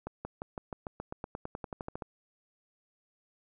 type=accelerating click train; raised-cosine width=1 ms; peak=-23 dBFS; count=18; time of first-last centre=0.07-2.022 s; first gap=180 ms; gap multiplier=0.94; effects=none